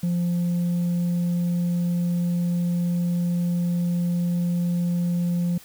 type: tone with tanh clipping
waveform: triangle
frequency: 174.3 Hz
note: F3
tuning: 3 cents flat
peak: -21 dBFS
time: 0.03-5.58 s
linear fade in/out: 5 ms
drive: 7 dB
effects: white hiss -48 dBFS RMS until 5.64 s